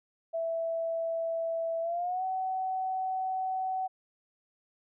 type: tone with pitch glide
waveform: sine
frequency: 660 to 753.8 Hz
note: E5 to F#5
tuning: +2 to +32 cents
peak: -29 dBFS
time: 0.33-3.88 s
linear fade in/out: 20 ms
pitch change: +230 cents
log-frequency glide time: 1.81-2.24 s
effects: none